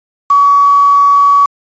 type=tone with quantisation; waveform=sine; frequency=1133 Hz; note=C#6; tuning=37 cents sharp; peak=-4 dBFS; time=0.3-1.46 s; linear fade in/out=5 ms; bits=4; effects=resampled to 16000 Hz